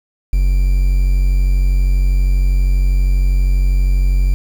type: tone with quantisation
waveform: triangle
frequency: 46.25 Hz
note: F#1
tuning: in tune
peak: -8 dBFS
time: 0.33-4.34 s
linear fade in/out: 0 ms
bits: 6
effects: none